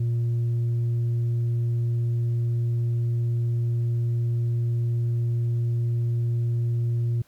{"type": "tone with tanh clipping", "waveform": "sine", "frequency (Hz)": 118, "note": "A#2", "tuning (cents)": 22, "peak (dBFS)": -22, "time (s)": [0, 7.22], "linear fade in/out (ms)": 5, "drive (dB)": 2, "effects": ["pink hiss -61 dBFS RMS until 7.27 s"]}